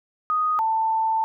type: tone pair in turn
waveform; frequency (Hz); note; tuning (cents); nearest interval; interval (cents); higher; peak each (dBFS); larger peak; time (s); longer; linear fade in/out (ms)
sine; 1244.5 / 888.7; D#6 / A5; 0 / +17; tritone; 583; first; -19; neither; 0.3-0.59 / 0.59-1.24; second; 0
effects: none